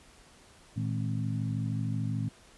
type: harmonic tone with a mistuned harmonic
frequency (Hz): 53.2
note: G#1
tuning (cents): +42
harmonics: 2 / 3 / 4 / 5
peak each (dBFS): -31 / -35 / -37 / -39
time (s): 0.76-2.29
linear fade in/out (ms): 10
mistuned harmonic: 2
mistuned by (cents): +120
effects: pink hiss -57 dBFS RMS until 2.57 s + resampled to 24000 Hz